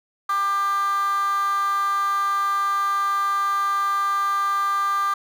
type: tone with high-pass filter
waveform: 15% pulse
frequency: 397.1 Hz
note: G4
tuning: 22 cents sharp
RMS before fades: -22 dBFS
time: 0.29-5.14 s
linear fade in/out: 5 ms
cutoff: 1200 Hz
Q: 7.5
effects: none